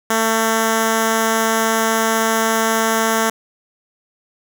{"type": "tone with notch filter", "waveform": "5% pulse", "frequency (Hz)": 223.7, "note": "A3", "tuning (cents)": 29, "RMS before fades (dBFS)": -17, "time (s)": [0.1, 3.3], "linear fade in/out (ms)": 5, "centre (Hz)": 2500, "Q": 1.5, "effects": []}